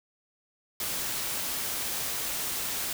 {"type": "noise", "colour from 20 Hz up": "white", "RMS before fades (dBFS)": -32, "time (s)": [0.8, 2.93], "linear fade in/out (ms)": 2, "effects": []}